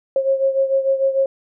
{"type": "beating tone pair", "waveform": "sine", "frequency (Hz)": [538, 544.7], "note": ["C5", "C#5"], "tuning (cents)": [48, -30], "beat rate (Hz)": 6.7, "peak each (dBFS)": [-16, -21], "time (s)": [0.16, 1.26], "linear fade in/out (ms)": 2, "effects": []}